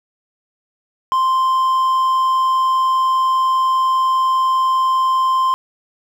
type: tone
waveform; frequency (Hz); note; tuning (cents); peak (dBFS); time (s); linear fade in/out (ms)
triangle; 1045; C6; -2; -11; 1.12-5.54; 0
effects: none